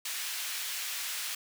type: high-pass noise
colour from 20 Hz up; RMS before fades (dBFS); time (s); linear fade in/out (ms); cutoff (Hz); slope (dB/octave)
pink; -36; 0.05-1.35; 5; 2100; 12
effects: none